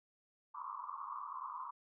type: band-pass noise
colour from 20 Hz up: pink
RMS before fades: -45 dBFS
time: 0.54-1.71 s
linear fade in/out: 10 ms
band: 970 to 1200 Hz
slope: 96 dB/octave
effects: none